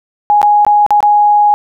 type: tone with dropouts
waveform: sine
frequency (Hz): 830.6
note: G#5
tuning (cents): 0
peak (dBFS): -5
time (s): 0.3-1.54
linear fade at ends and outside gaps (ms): 0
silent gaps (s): 0.416-0.429 / 0.649-0.666 / 0.864-0.906 / 1.005-1.028
effects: none